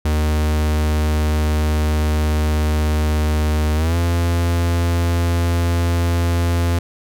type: tone with pitch glide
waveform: 45% pulse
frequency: 76.4 to 85.76 Hz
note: D#2 to F2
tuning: -31 to -31 cents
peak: -15 dBFS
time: 0.05-6.79 s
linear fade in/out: 5 ms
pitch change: +200 cents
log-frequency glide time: 3.75-3.96 s
effects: none